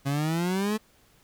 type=exponential sweep; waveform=30% pulse; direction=up; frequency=136 to 219.9 Hz; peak=-22 dBFS; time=0.05-0.78 s; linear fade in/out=20 ms; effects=pink hiss -61 dBFS RMS until 1.23 s